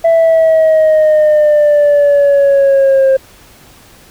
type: exponential sweep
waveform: sine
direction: down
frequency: 665 to 531 Hz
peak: -3 dBFS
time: 0.04-3.17 s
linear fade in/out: 10 ms
effects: tanh soft clip ceiling -4 dBFS + pink hiss -41 dBFS RMS until 4.1 s